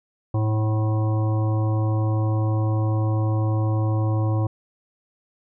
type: harmonic tone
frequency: 108.5 Hz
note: A2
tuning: 24 cents flat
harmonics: 1 / 3 / 5 / 7 / 9 / 10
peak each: -19 / -29 / -33 / -36 / -38 / -39 dBFS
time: 0.34-4.47 s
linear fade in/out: 5 ms
effects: none